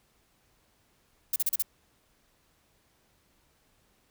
violet noise bursts, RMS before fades -26 dBFS, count 5, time 1.33-1.624 s, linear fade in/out 5 ms, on 30 ms, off 36 ms, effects pink hiss -68 dBFS RMS until 4.1 s

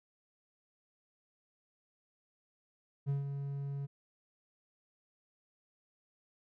triangle tone with ADSR envelope, 140 Hz, C#3, 18 cents sharp, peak -27 dBFS, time 3.06-3.87 s, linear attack 34 ms, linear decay 140 ms, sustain -7 dB, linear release 23 ms, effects none

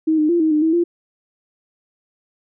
sine tone with pitch steps, 316.4 / 305.5 / 344 / 315.9 / 303.3 / 321.6 / 344.4 Hz, D#4 / D#4 / F4 / D#4 / D#4 / E4 / F4, +29 / -32 / -26 / +26 / -44 / -43 / -24 cents, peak -13 dBFS, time 0.07-0.84 s, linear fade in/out 10 ms, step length 110 ms, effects none

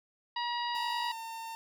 harmonic tone, 957 Hz, A#5, 45 cents sharp, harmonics 1 / 2 / 3 / 4 / 5, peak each -33 / -40 / -41 / -42 / -43 dBFS, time 0.36-1.12 s, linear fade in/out 5 ms
45% pulse tone, 907 Hz, A#5, 48 cents flat, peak -39 dBFS, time 0.75-1.55 s, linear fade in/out 0 ms
effects none

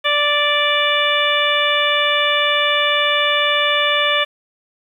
harmonic tone, 586 Hz, D5, 4 cents flat, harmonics 1 / 2 / 3 / 4 / 5 / 6, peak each -21 / -21 / -21 / -21 / -21 / -21 dBFS, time 0.04-4.25 s, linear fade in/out 20 ms, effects 8-bit

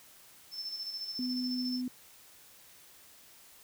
sine tone with tremolo, 5300 Hz, E8, 9 cents sharp, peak -35 dBFS, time 0.51-1.82 s, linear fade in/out 50 ms, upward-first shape square, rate 14 Hz, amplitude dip 45%
sine tone, 251.5 Hz, B3, 32 cents sharp, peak -32 dBFS, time 1.19-1.88 s, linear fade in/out 2 ms
effects white hiss -57 dBFS RMS until 3.63 s

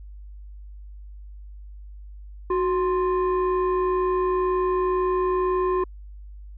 sine tone pair together, 369.5 / 1046.5 Hz, F#4 / C6, -2 / 0 cents, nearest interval octave + tritone, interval 1802 cents, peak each -19 / -23 dBFS, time 2.5-5.84 s, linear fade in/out 5 ms, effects tanh soft clip ceiling -17 dBFS + added 50 Hz sine -38 dBFS peak until 6.57 s

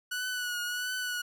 sawtooth tone with vibrato, 1472 Hz, F#6, 9 cents flat, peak -28 dBFS, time 0.11-1.22 s, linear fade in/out 10 ms, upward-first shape triangle, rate 1.5 Hz, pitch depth 43 cents each way, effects none

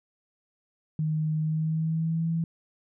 sine tone with pitch glide, 155.56 to 164.81 Hz, D#3 to E3, 0 to 0 cents, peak -24 dBFS, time 0.99-2.44 s, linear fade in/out 2 ms, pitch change +100 cents, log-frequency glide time 1.4-2.29 s, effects none

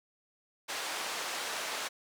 pink band-pass noise, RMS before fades -37 dBFS, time 0.68-1.89 s, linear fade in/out 20 ms, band 680 to 8200 Hz, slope 12 dB/octave, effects none

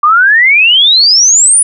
sine exponential sweep, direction up, 1162 to 9956 Hz, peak -3 dBFS, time 0.03-1.63 s, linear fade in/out 5 ms, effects none

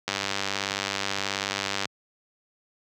click train, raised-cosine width 0.2 ms, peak -9 dBFS, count 176, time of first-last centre 0.08-1.855 s, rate 98.6 Hz, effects high-pass 100 Hz 12 dB/octave

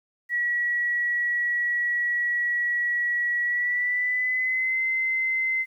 sine tone with pitch glide, 1926 to 2064 Hz, B6 to C7, -44 to -24 cents, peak -22 dBFS, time 0.29-5.66 s, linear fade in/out 50 ms, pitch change +120 cents, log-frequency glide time 3.43-4.81 s, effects 10-bit

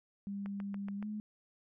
sine tone with pitch glide, 199.8 to 211.7 Hz, G3 to G#3, +33 to +33 cents, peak -37 dBFS, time 0.27-1.2 s, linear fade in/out 0 ms, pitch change +100 cents, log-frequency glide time 0.97-1.06 s
click train, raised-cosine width 0.5 ms, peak -33 dBFS, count 5, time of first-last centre 0.46-1.027 s, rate 7.06 Hz
effects none

